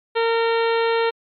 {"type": "harmonic tone with a mistuned harmonic", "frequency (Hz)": 458.6, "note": "A#4", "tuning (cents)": -28, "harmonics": [1, 2, 3, 4, 5, 6, 7, 8, 9], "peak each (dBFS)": [-18, -24, -28, -30, -32, -34, -35, -36, -37], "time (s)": [0.15, 1.11], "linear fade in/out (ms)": 20, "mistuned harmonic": 7, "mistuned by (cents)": -24, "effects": ["MP3 64 kbps"]}